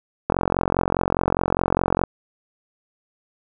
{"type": "click train", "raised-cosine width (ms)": 1, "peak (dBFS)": -4, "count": 79, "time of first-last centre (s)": [0.3, 2.037], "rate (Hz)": 44.9, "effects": []}